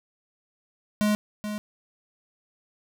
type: tone with echo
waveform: square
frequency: 210 Hz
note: G#3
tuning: 19 cents sharp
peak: -21 dBFS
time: 1.01-1.15 s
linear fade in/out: 0 ms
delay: 430 ms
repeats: 1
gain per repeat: -9 dB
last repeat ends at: 1.58 s
effects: none